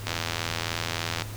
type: click train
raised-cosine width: 0.2 ms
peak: -10 dBFS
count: 97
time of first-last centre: 0.07-1.221 s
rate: 83.4 Hz
effects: added 105 Hz sine -36 dBFS peak until 1.36 s + pink hiss -42 dBFS RMS until 1.36 s